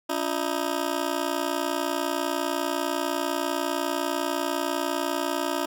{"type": "ring-modulated tone", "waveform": "15% pulse", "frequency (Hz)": 315.2, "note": "D#4", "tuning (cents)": 23, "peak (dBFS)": -16, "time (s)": [0.09, 5.66], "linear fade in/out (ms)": 10, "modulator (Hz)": 30, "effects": []}